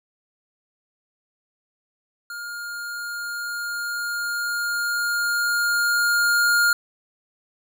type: tone with level ramp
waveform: square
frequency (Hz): 1414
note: F6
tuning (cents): +21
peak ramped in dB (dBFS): -32 to -16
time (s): 2.3-6.73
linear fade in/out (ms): 2
effects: none